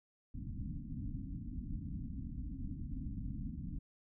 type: low-pass noise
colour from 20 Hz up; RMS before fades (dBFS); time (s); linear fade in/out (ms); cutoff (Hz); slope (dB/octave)
pink; -42; 0.34-3.79; 10; 290; 96
effects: none